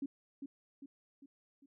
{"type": "tone with echo", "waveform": "sine", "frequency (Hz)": 277.2, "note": "C#4", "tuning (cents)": 0, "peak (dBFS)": -35, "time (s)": [0.02, 0.06], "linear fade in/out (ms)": 5, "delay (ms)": 400, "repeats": 4, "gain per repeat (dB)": -6, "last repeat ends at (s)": 1.66, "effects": []}